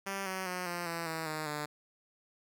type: tone with pitch steps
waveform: 5% pulse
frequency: 195.8 / 188.37 / 181.22 / 174.34 / 167.72 / 161.35 / 155.23 / 149.33 Hz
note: G3 / F#3 / F#3 / F3 / E3 / E3 / D#3 / D3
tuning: -2 / +31 / -36 / -3 / +30 / -37 / -4 / +29 cents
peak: -24 dBFS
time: 0.06-1.66 s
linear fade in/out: 10 ms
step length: 200 ms
effects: none